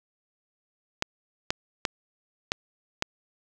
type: clicks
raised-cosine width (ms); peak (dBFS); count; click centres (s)
0.2; -7; 5; 1.024 / 1.505 / 1.852 / 2.519 / 3.024
effects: none